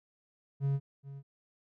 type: tone with echo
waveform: triangle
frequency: 138.59 Hz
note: C#3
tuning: in tune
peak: -25 dBFS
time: 0.6-0.8 s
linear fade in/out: 50 ms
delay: 430 ms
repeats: 1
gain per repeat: -15 dB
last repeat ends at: 1.23 s
effects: none